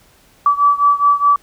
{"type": "beating tone pair", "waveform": "sine", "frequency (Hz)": [1150, 1154.8], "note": ["D6", "D6"], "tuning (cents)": [-37, -30], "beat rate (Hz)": 4.8, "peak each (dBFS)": [-12, -14], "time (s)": [0.46, 1.36], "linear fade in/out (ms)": 2, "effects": ["pink hiss -51 dBFS RMS until 1.42 s"]}